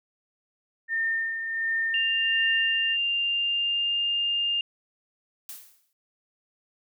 sine tone with tremolo, 1814 Hz, A#6, 48 cents flat, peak -23 dBFS, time 0.88-2.97 s, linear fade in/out 50 ms, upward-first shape sine, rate 1.4 Hz, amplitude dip 50%
sine tone with pitch glide, 2794 to 2810 Hz, F7 to F7, 0 to +10 cents, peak -23 dBFS, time 1.94-4.61 s, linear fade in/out 2 ms, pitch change +10 cents, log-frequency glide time 3.21-4.01 s
blue noise with exponential decay, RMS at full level -37 dBFS, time 5.49-5.93 s, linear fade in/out 1 ms, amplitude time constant 94 ms
effects none

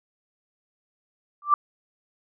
sine tone with exponential growth, 1174.7 Hz, D6, in tune, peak -10 dBFS, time 1.42-1.54 s, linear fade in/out 2 ms, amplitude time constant 26 ms, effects none

